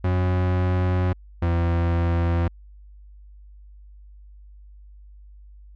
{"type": "tone pair in turn", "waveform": "40% pulse", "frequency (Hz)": [91, 85.17], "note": ["F#2", "F2"], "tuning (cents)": [-28, -43], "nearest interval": "minor second", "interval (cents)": 115, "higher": "first", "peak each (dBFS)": -18, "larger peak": "neither", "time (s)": [[0.04, 1.13], [1.42, 2.48]], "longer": "first", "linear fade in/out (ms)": 5, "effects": ["added 50 Hz sine -43 dBFS peak until 5.75 s", "low-pass 2000 Hz 12 dB/octave"]}